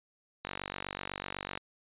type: click train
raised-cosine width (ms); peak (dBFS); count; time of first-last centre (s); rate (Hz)
0.3; -19; 55; 0.45-1.575; 48
effects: resampled to 8000 Hz